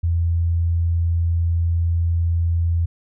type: tone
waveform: sine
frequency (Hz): 84.4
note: E2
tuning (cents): +41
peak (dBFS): -16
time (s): 0.03-2.86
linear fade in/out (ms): 10
effects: none